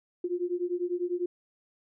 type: beating tone pair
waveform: sine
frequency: 349.2 / 359.2 Hz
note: F4 / F4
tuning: 0 / +49 cents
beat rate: 10 Hz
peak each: -31 dBFS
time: 0.24-1.26 s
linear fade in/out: 5 ms
effects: none